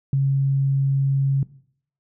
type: tone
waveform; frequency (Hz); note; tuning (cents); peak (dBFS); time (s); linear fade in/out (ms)
sine; 136.9; C#3; -21; -16; 0.13-1.43; 2
effects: noise-tail reverb RT60 0.6 s tail -19 dB re dry